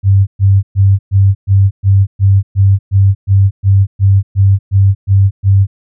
sine tone bursts, 98 Hz, G2, in tune, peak -4 dBFS, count 16, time 0.03-5.67 s, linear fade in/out 50 ms, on 240 ms, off 120 ms, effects none

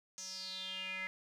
square tone with band-pass filter sweep, 188 Hz, F#3, 28 cents sharp, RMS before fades -43 dBFS, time 0.18-1.07 s, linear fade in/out 0 ms, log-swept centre 6300 to 2000 Hz, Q 7.3, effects none

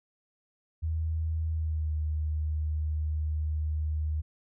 sine tone with pitch glide, 80 to 76.92 Hz, D#2 to D#2, +49 to -19 cents, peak -27 dBFS, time 0.82-4.22 s, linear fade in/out 20 ms, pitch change -68 cents, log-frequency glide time 1.52-1.93 s, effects none

